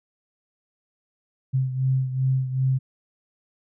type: beating tone pair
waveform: sine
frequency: 130.81 / 133.41 Hz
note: C3 / C3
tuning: 0 / +34 cents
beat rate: 2.6 Hz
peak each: -21 / -27 dBFS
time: 1.53-2.79 s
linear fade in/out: 20 ms
effects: none